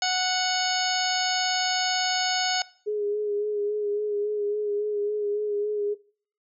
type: harmonic tone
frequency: 738 Hz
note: F#5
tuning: 5 cents flat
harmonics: 1 / 2 / 3 / 4 / 5 / 6 / 7 / 9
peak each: -27 / -31 / -33 / -32 / -35 / -30 / -31 / -33 dBFS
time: 0.02-2.62 s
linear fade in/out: 2 ms
type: tone with vibrato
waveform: sine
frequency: 415.9 Hz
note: G#4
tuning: 2 cents sharp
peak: -24 dBFS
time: 2.86-5.95 s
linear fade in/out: 20 ms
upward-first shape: sine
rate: 3.6 Hz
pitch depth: 28 cents each way
effects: noise-tail reverb RT60 0.5 s tail -21 dB re dry